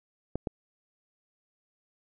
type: clicks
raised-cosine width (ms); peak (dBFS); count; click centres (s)
2; -17; 2; 0.356 / 0.472
effects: none